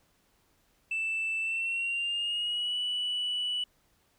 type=tone with pitch glide; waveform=sine; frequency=2650 to 2957 Hz; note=E7 to F#7; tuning=+9 to -2 cents; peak=-27 dBFS; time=0.91-3.64 s; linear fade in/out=5 ms; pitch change=+189 cents; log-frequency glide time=1.4-2.77 s; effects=tanh soft clip ceiling -26 dBFS + pink hiss -69 dBFS RMS until 4.18 s